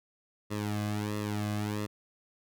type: tone with flanger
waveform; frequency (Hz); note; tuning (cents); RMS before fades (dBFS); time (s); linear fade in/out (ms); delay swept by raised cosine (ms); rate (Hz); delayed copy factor
sawtooth; 104.7; G#2; +15; -33; 0.5-1.87; 20; 1.3 to 2.2; 1.5; -0.95
effects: none